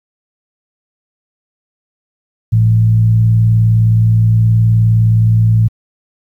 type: tone with frequency modulation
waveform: sine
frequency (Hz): 111.1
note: A2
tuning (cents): +17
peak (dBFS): -6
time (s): 2.52-5.68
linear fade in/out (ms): 10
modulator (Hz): 59.2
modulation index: 0.41
effects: high-pass 60 Hz 12 dB/octave + 8-bit